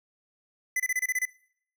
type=tone bursts; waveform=square; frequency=2010 Hz; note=B6; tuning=30 cents sharp; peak=-25 dBFS; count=8; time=0.76-1.254 s; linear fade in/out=5 ms; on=39 ms; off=26 ms; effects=noise-tail reverb RT60 0.6 s tail -22 dB re dry